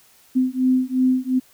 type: beating tone pair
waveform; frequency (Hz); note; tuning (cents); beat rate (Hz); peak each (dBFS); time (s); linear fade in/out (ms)
sine; 255.5 / 258.3; C4 / C4; -41 / -22; 2.8; -19; 0.35-1.4; 20
effects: white hiss -54 dBFS RMS until 1.53 s